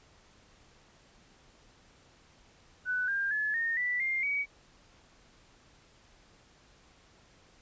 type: tone with pitch steps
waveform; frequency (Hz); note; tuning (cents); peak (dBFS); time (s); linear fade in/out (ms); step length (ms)
sine; 1493 / 1600.2 / 1715 / 1838.1 / 1970 / 2111 / 2263; F#6 / G6 / A6 / A#6 / B6 / C7 / C#7; +15 / +35 / -45 / -25 / -5 / +15 / +35; -28; 2.85-4.46; 50; 230
effects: pink hiss -61 dBFS RMS until 7.61 s + resampled to 16000 Hz